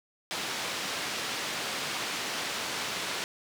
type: band-pass noise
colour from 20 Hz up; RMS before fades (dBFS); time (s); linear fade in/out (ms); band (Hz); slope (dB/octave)
white; -34; 0.31-3.24; 0; 150 to 4500; 12
effects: none